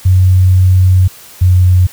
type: tone pair in turn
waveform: sine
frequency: 92.5 / 90.86 Hz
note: F#2 / F#2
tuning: 0 / -31 cents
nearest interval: unison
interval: 31 cents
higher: first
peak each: -4 dBFS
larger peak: neither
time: 0.05-1.08 / 1.41-1.87 s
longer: first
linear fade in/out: 10 ms
effects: white hiss -36 dBFS RMS until 1.92 s